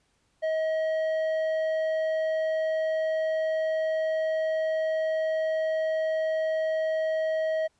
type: tone with low-pass filter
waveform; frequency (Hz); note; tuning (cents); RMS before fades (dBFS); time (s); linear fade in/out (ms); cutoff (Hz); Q
square; 635; D#5; +35; -27; 0.42-7.68; 20; 1700; 0.65
effects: pink hiss -70 dBFS RMS until 7.79 s + resampled to 22050 Hz